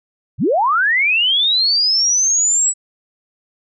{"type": "linear sweep", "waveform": "sine", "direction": "up", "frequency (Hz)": [77.78, 7900], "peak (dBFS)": -12, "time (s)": [0.38, 2.74], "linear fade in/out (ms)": 50, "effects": []}